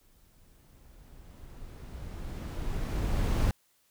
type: noise with exponential growth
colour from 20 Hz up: brown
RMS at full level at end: -24 dBFS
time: 0.01-3.51 s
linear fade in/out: 1 ms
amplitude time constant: 760 ms
effects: white hiss -69 dBFS RMS until 3.9 s